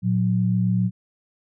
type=tone pair together; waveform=sine; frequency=115.1 / 182.71 Hz; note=A#2 / F#3; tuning=-22 / -22 cents; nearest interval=minor sixth; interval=800 cents; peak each=-21 / -20 dBFS; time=0.02-0.91 s; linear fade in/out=50 ms; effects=none